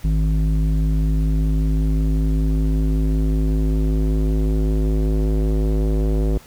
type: tone with low-pass filter sweep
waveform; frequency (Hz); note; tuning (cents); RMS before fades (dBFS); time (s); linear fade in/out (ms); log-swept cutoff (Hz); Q
square; 52.6; G#1; +23; -18; 0.04-6.38; 5; 190 to 440; 1.8
effects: pink hiss -46 dBFS RMS until 6.46 s